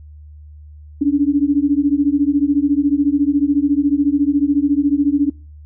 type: beating tone pair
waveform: sine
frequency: 280 / 294 Hz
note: C#4 / D4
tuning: +18 / +2 cents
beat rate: 14 Hz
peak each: -15 dBFS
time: 1.01-5.3 s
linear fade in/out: 10 ms
effects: noise-tail reverb RT60 0.3 s tail -22 dB re dry + added 75 Hz sine -36 dBFS peak until 5.65 s